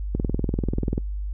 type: click train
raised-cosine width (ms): 3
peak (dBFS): -11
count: 18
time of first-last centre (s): 0.15-0.979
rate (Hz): 20.5
effects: noise-tail reverb RT60 0.1 s tail -25 dB re dry + added 50 Hz sine -26 dBFS peak until 1.33 s